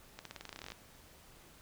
accelerating click train, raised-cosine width 0.2 ms, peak -27 dBFS, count 16, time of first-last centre 0.19-0.72 s, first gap 63 ms, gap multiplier 0.91, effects pink hiss -59 dBFS RMS until 1.61 s

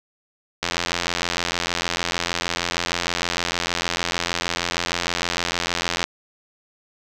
click train, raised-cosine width 0.2 ms, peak -4 dBFS, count 469, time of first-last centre 0.63-6.04 s, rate 86.5 Hz, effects none

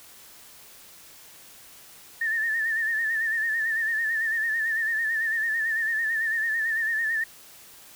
sine tone with vibrato, 1794 Hz, A6, 33 cents sharp, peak -23 dBFS, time 2.21-7.24 s, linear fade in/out 5 ms, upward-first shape sine, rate 9 Hz, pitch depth 65 cents each way, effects white hiss -49 dBFS RMS until 7.95 s

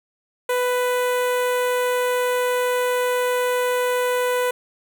sawtooth tone with notch filter, 496.4 Hz, B4, 9 cents sharp, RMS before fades -21 dBFS, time 0.49-4.51 s, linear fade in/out 5 ms, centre 5000 Hz, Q 1, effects none

